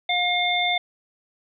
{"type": "harmonic tone", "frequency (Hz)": 713, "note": "F5", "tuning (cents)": 36, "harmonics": [1, 3, 5], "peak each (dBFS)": [-24, -24, -24], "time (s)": [0.09, 0.78], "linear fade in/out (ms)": 5, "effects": []}